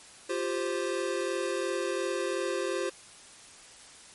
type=chord; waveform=square; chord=F suspended second; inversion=none; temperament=equal; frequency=349.2 / 392 / 523.3 Hz; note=F4 / G4 / C5; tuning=0 / 0 / 0 cents; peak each=-34 dBFS; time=0.29-2.9 s; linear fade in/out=10 ms; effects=white hiss -51 dBFS RMS until 4.14 s + MP3 48 kbps